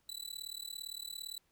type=tone with amplitude modulation; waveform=sawtooth; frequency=3966 Hz; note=B7; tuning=7 cents sharp; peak=-35 dBFS; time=0.09-1.38 s; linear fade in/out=2 ms; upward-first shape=sine; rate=37.6 Hz; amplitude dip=100%; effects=pink hiss -75 dBFS RMS until 1.51 s